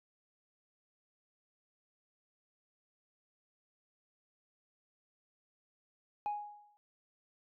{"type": "tone with exponential decay", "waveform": "sine", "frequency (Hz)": 830, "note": "G#5", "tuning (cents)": -1, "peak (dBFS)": -29, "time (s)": [6.26, 6.77], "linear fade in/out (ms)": 0, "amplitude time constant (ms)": 110, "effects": ["tanh soft clip ceiling -31 dBFS"]}